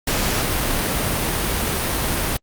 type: noise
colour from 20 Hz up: pink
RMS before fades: -21 dBFS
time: 0.07-2.37 s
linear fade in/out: 5 ms
effects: Opus 48 kbps